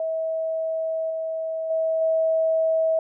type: tone with level steps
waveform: sine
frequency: 645 Hz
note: E5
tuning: 38 cents flat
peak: -23 / -25 / -20 / -18 dBFS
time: 0-2.99 s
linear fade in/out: 2 ms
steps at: 1.1 / 1.7 / 2.01 s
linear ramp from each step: 5 ms
effects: none